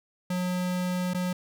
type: tone with dropouts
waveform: square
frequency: 180.9 Hz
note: F#3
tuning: 39 cents flat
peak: -27 dBFS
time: 0.3-1.33 s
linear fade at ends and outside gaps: 5 ms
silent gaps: 1.136-1.145 s
effects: none